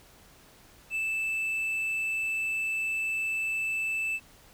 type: tone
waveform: triangle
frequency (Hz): 2637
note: E7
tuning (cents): 0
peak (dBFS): -26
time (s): 0.9-4.2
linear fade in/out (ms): 50
effects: pink hiss -56 dBFS RMS until 4.53 s